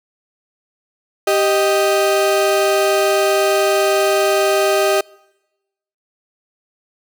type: tone pair together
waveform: 35% pulse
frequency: 392 / 622.3 Hz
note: G4 / D#5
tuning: 0 / 0 cents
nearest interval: minor sixth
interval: 800 cents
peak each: -14 dBFS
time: 1.27-5.01 s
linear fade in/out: 5 ms
effects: noise-tail reverb RT60 1.0 s tail -26 dB re dry